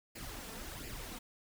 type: noise with flanger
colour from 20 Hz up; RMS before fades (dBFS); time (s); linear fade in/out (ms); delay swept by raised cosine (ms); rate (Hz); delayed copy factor
pink; -45; 0.15-1.19; 10; 0.4 to 4.5; 1.4; +0.65
effects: none